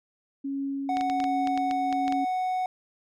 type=tone with tremolo; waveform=sine; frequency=275.8 Hz; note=C#4; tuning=9 cents flat; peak=-27 dBFS; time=0.44-2.25 s; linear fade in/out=10 ms; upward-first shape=triangle; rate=1.3 Hz; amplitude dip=35%
type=tone; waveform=triangle; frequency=740 Hz; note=F#5; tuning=in tune; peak=-23 dBFS; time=0.89-2.66 s; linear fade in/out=2 ms
type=clicks; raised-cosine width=0.2 ms; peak=-18 dBFS; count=11; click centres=0.97 / 1.01 / 1.099 / 1.202 / 1.241 / 1.473 / 1.576 / 1.711 / 1.927 / 2.08 / 2.124 s
effects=none